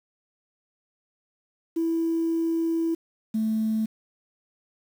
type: tone pair in turn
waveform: sine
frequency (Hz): 329.6 / 219.5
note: E4 / A3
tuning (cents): 0 / -4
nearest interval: perfect fifth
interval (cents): 704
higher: first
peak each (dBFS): -21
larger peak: neither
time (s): 1.76-2.95 / 3.34-3.86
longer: first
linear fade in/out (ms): 10
effects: tanh soft clip ceiling -18 dBFS + 8-bit